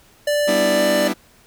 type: tone with pitch glide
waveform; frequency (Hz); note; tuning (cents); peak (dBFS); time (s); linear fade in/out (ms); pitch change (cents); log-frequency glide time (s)
square; 587.3 to 591.4; D5 to D5; 0 to +12; -17; 0.27-1.08; 5; +12; 0.74-0.84
type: chord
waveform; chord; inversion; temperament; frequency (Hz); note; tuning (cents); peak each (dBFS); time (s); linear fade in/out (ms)
sawtooth; E minor seventh; first; just; 197.78 / 247.2 / 296.7 / 329.6; G3 / B3 / D4 / E4; +16 / +2 / +18 / 0; -21; 0.47-1.14; 20
effects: pink hiss -52 dBFS RMS until 1.46 s